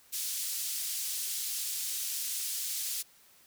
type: band-pass noise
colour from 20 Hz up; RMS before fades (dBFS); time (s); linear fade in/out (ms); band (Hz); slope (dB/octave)
white; -35; 0.12-3.03; 20; 4000 to 14000; 12
effects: white hiss -61 dBFS RMS until 3.46 s